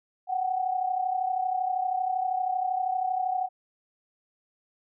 sine tone pair together, 739.3 / 772 Hz, F#5 / G5, -2 / -27 cents, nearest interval minor second, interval 75 cents, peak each -26 / -31 dBFS, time 0.27-3.49 s, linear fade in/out 50 ms, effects none

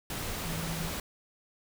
sine tone in noise, 163.9 Hz, E3, 10 cents flat, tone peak -35 dBFS, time 0.45-0.88 s, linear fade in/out 2 ms, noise pink, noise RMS -36 dBFS, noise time 0.1-1 s, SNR -2 dB, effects none

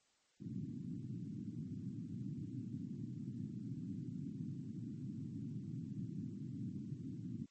pink band-pass noise, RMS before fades -45 dBFS, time 0.4-7.46 s, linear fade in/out 10 ms, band 110 to 290 Hz, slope 48 dB/octave, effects white hiss -75 dBFS RMS until 7.5 s + MP3 32 kbps

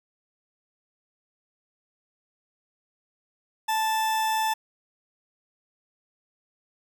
40% pulse tone, 879 Hz, A5, 2 cents flat, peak -22 dBFS, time 3.68-4.54 s, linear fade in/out 10 ms, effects none

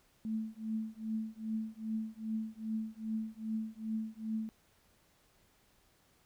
sine tone with tremolo, 220 Hz, A3, in tune, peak -31 dBFS, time 0.25-4.49 s, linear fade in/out 0 ms, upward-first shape triangle, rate 2.5 Hz, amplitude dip 100%, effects pink hiss -69 dBFS RMS until 6.25 s

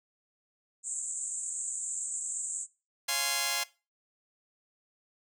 white band-pass noise, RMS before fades -36 dBFS, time 0.83-2.67 s, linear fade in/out 50 ms, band 7100 to 8300 Hz, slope 96 dB/octave
5% pulse chord, Db major seventh, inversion none, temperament just, 554.4 / 693 / 831.5 / 1039.4 Hz, Db5 / F5 / Ab5 / C6, 0 / -14 / +2 / -12 cents, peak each -28 / -24 / -23 / -23 dBFS, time 3.08-3.64 s, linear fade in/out 10 ms
effects noise-tail reverb RT60 0.3 s tail -20 dB re dry

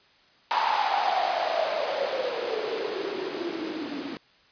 blue noise with band-pass filter sweep, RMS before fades -28 dBFS, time 0.51-4.17 s, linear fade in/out 0 ms, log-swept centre 930 to 270 Hz, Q 9.1, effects white hiss -59 dBFS RMS until 4.51 s + resampled to 11025 Hz

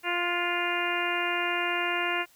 harmonic tone with a mistuned harmonic, 349.2 Hz, F4, in tune, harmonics 1 / 2 / 3 / 4 / 5 / 6 / 7 / 8, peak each -34 / -34 / -34 / -34 / -34 / -34 / -34 / -34 dBFS, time 0.03-2.26 s, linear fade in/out 50 ms, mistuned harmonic 4, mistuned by +20 cents, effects white hiss -60 dBFS RMS until 2.35 s

